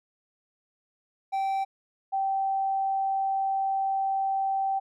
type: tone pair in turn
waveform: triangle / sine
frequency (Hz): 777 / 777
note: G5 / G5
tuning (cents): -16 / -16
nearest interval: unison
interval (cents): 0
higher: neither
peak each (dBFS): -23 / -24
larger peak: first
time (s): 1.32-1.65 / 2.12-4.8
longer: second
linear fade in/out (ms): 20
effects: none